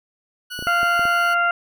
20% pulse tone, 1469 Hz, F#6, 13 cents flat, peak -24 dBFS, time 0.5-1.35 s, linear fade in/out 20 ms
clicks, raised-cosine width 2 ms, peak -20 dBFS, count 6, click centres 0.591 / 0.625 / 0.67 / 0.831 / 0.994 / 1.054 s
harmonic tone, 694 Hz, F5, 11 cents flat, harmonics 1 / 2 / 3 / 4, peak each -23 / -17 / -31 / -30 dBFS, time 0.67-1.51 s, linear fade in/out 2 ms
effects none

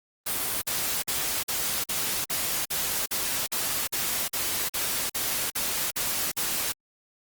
white noise bursts, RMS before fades -28 dBFS, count 16, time 0.26-6.725 s, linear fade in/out 10 ms, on 360 ms, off 47 ms, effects Opus 32 kbps

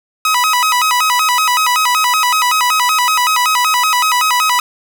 sawtooth tone with vibrato, 1118 Hz, C#6, 14 cents sharp, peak -7 dBFS, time 0.25-4.6 s, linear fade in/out 2 ms, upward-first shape square, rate 5.3 Hz, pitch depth 220 cents each way, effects none

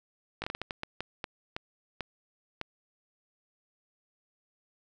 slowing click train, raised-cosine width 0.3 ms, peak -18 dBFS, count 13, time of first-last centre 0.42-2.614 s, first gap 19 ms, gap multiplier 1.37, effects none

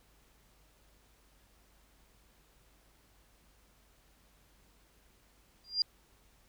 sine tone with exponential growth, 4800 Hz, D8, 37 cents sharp, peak -22 dBFS, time 5.64-5.82 s, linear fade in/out 2 ms, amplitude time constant 38 ms, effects added 50 Hz sine -67 dBFS peak until 6.48 s + pink hiss -67 dBFS RMS until 6.48 s

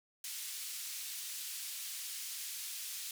white band-pass noise, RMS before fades -43 dBFS, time 0.24-3.11 s, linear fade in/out 2 ms, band 2700 to 13000 Hz, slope 12 dB/octave, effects none

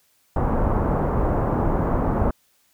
pink low-pass noise, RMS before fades -21 dBFS, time 0.36-2.31 s, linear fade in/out 5 ms, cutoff 1100 Hz, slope 24 dB/octave, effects white hiss -63 dBFS RMS until 2.73 s

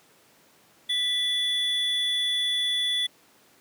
triangle tone pair together, 1975.5 / 3440 Hz, B6 / A7, 0 / -40 cents, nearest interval minor seventh, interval 960 cents, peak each -32 / -22 dBFS, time 0.89-3.07 s, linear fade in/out 10 ms, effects pink hiss -58 dBFS RMS until 3.6 s + high-pass 200 Hz 12 dB/octave

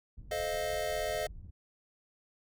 pink low-pass noise, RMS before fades -47 dBFS, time 0.17-1.51 s, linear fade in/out 10 ms, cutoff 100 Hz, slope 12 dB/octave
square chord, F dominant seventh, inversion first, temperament equal with one note detuned, 434.7 / 523.3 / 622.3 / 698.5 Hz, A4 / C5 / Eb5 / F5, -21 / 0 / 0 / 0 cents, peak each -41 / -41 / -35 / -39 dBFS, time 0.31-1.27 s, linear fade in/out 5 ms
effects none

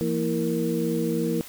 sine tone cluster, 169.6 / 232.5 / 327 / 466.3 Hz, E3 / A#3 / E4 / A#4, +50 / -4 / -14 / +1 cents, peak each -28 dBFS, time 0.01-1.41 s, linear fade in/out 0 ms, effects white hiss -43 dBFS RMS until 1.48 s

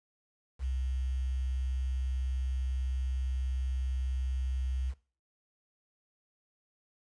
sine tone with quantisation, 64.6 Hz, C2, 21 cents flat, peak -30 dBFS, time 0.59-4.94 s, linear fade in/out 50 ms, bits 9, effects noise-tail reverb RT60 0.4 s tail -19 dB re dry + resampled to 22050 Hz

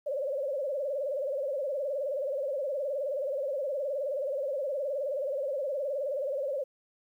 sine tone with vibrato, 556 Hz, C#5, 5 cents sharp, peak -29 dBFS, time 0.06-6.64 s, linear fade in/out 10 ms, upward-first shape sine, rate 19 Hz, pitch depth 130 cents each way, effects 11-bit

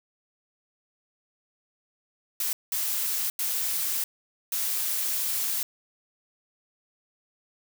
blue noise bursts at uneven times, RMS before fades -28 dBFS, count 4, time 2.4-2.53 / 2.72-3.3 / 3.39-4.04 / 4.52-5.63 s, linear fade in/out 2 ms, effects none

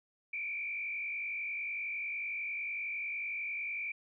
sine tone with frequency modulation, 2349 Hz, D7, in tune, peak -35 dBFS, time 0.33-3.92 s, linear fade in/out 5 ms, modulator 51 Hz, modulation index 1.6, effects none

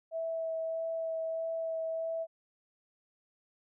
sine tone with vibrato, 652 Hz, E5, 19 cents flat, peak -32 dBFS, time 0.11-2.27 s, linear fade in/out 50 ms, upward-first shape sine, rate 1.6 Hz, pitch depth 10 cents each way, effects none

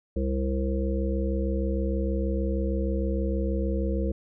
harmonic tone, 66.4 Hz, C2, 26 cents sharp, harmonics 1 / 3 / 5 / 7 / 8, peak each -26 / -31 / -33 / -34 / -35 dBFS, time 0.16-4.12 s, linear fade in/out 5 ms, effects none

